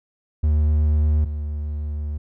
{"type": "tone pair in turn", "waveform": "triangle", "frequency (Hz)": [75.7, 74.49], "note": ["D#2", "D2"], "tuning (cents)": [-47, 25], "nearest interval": "unison", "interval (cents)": 28, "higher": "first", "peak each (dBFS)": [-13, -22], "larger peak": "first", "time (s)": [[0.43, 1.25], [1.25, 2.18]], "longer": "second", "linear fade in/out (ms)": 10, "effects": []}